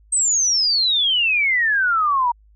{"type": "exponential sweep", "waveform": "sine", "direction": "down", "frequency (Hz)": [8390, 932.3], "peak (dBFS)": -15, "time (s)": [0.12, 2.32], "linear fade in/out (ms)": 10, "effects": ["added 52 Hz sine -49 dBFS peak until 2.55 s"]}